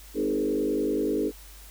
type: tone with frequency modulation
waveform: sine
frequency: 361.8 Hz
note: F#4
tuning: 39 cents flat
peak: -23 dBFS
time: 0.14-1.32 s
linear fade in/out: 50 ms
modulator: 50.3 Hz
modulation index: 2.1
effects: added 50 Hz sine -46 dBFS peak until 1.7 s + white hiss -50 dBFS RMS until 1.7 s